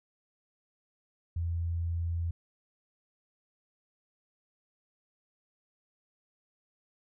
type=tone; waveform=sine; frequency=84.5 Hz; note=E2; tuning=43 cents sharp; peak=-29 dBFS; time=1.36-2.31 s; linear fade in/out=5 ms; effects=none